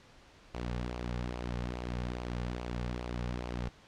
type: tone with flanger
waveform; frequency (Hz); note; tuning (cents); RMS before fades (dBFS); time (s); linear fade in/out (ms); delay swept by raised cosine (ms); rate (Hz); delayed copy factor
sawtooth; 60.5; B1; -35; -37; 0.54-3.69; 5; 0.53 to 3.13; 2.4; -0.5
effects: pink hiss -58 dBFS RMS until 3.87 s + low-pass 5000 Hz 12 dB/octave